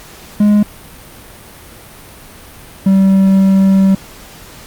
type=tone pair in turn; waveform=triangle; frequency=207.7 / 192.96 Hz; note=G#3 / G3; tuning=0 / -27 cents; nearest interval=minor second; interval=127 cents; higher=first; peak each=-4 dBFS; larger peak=neither; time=0.4-0.63 / 2.86-3.95 s; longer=second; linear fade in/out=5 ms; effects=pink hiss -36 dBFS RMS until 4.66 s + Opus 48 kbps